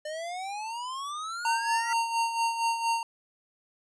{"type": "exponential sweep", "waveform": "square", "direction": "up", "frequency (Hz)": [598, 1975.5], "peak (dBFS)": -34, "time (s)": [0.05, 1.93], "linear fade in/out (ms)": 5}
{"type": "tone with tremolo", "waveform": "square", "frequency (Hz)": 920, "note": "A#5", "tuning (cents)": -23, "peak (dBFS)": -24, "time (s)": [1.45, 3.03], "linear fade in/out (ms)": 2, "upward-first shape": "sine", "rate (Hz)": 4.3, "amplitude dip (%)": 60}
{"type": "tone with exponential growth", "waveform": "sine", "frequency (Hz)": 1388, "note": "F6", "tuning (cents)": -11, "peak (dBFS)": -31, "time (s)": [1.64, 1.93], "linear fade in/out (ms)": 0, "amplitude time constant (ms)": 62}
{"effects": ["resampled to 22050 Hz"]}